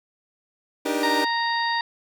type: chord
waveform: 30% pulse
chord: Eb major seventh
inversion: third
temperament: equal with one note detuned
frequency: 293.7 / 311.1 / 392 / 473.8 Hz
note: D4 / Eb4 / G4 / Bb4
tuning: 0 / 0 / 0 / +28 cents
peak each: -24 / -26 / -27 / -26 dBFS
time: 0.85-1.25 s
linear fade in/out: 10 ms
type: harmonic tone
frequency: 931 Hz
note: A#5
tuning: 2 cents flat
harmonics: 1 / 2 / 3 / 4 / 5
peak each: -24 / -26 / -40 / -32 / -32 dBFS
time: 1.03-1.81 s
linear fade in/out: 2 ms
effects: none